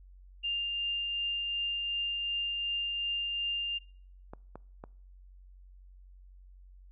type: tone with tremolo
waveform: sine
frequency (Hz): 2800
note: F7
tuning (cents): +4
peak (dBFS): -29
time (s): 0.43-3.79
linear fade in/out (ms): 20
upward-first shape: triangle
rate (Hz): 2.7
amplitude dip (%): 25
type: clicks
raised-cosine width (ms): 1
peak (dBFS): -29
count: 3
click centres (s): 4.335 / 4.556 / 4.839
effects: noise-tail reverb RT60 0.6 s tail -25 dB re dry + added 46 Hz sine -51 dBFS peak until 6.91 s